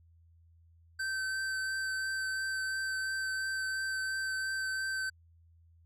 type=tone with vibrato; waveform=square; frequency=1546 Hz; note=G6; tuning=24 cents flat; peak=-33 dBFS; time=0.99-5.1 s; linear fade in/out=10 ms; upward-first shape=triangle; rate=2.9 Hz; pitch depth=13 cents each way; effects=added 83 Hz sine -59 dBFS peak until 5.85 s + low-pass 10000 Hz 12 dB/octave